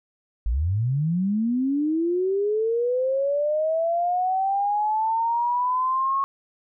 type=linear sweep; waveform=sine; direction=up; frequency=49 to 1100 Hz; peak=-20 dBFS; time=0.46-6.24 s; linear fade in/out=0 ms; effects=none